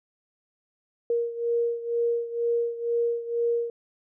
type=beating tone pair; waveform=sine; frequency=469.1 / 471.2 Hz; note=A#4 / A#4; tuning=+11 / +19 cents; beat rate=2.1 Hz; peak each=-25 / -29 dBFS; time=1.1-3.7 s; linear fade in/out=2 ms; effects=none